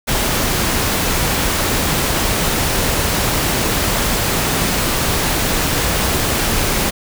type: noise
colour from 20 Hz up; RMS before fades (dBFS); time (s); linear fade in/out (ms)
pink; -17; 0.07-6.91; 20
effects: none